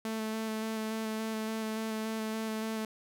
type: tone with vibrato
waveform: sawtooth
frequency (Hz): 220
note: A3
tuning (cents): 0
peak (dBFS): -29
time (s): 0.05-2.85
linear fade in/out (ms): 2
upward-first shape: square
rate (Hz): 3.5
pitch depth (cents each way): 12
effects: none